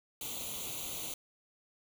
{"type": "noise with comb filter", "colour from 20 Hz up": "white", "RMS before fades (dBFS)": -40, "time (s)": [0.21, 1.14], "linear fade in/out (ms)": 2, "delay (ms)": 0.29, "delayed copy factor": 0.85, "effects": []}